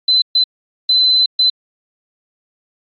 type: tone bursts at uneven times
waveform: sine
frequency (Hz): 4042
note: B7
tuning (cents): +39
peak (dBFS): -9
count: 4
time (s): 0.08-0.22 / 0.35-0.44 / 0.89-1.26 / 1.39-1.5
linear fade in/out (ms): 5
effects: AAC 48 kbps